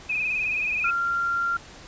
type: tone with vibrato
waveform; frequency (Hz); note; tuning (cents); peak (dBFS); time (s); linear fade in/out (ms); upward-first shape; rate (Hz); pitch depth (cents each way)
sine; 2492; D#7; +2; -23; 0.09-0.91; 10; sine; 19; 61
type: clicks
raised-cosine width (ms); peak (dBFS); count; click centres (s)
0.2; -30; 2; 0.312 / 0.437
type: tone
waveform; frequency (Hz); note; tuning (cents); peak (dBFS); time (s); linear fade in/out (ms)
sine; 1384; F6; -16; -22; 0.84-1.57; 5
effects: pink hiss -45 dBFS RMS until 1.87 s + resampled to 16000 Hz